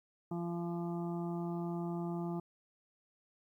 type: harmonic tone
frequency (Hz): 171.6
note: F3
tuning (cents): -30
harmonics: 1 / 2 / 4 / 5 / 6 / 7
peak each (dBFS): -37 / -40 / -47 / -49 / -56 / -53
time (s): 0.31-2.4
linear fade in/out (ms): 5
effects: 12-bit